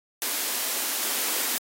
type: high-pass noise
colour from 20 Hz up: white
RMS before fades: -27 dBFS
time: 0.22-1.58 s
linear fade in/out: 0 ms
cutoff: 220 Hz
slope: 96 dB/octave
effects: AAC 48 kbps